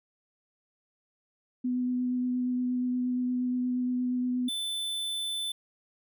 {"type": "tone with vibrato", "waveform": "sine", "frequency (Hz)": 249.6, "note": "B3", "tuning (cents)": 19, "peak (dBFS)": -26, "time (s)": [1.64, 4.49], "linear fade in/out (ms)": 10, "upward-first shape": "sine", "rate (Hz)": 8.5, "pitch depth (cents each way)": 10}
{"type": "tone", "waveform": "square", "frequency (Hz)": 3520, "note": "A7", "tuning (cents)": 0, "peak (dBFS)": -31, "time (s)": [4.48, 5.52], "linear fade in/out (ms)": 5}
{"effects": []}